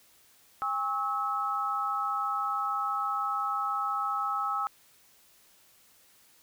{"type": "tone cluster", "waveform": "sine", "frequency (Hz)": [810, 1101, 1295], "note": ["G#5", "C#6", "E6"], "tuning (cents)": [-43, -12, -31], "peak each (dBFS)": [-34, -37, -29], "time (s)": [0.62, 4.67], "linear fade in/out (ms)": 0, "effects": ["white hiss -61 dBFS RMS until 6.42 s"]}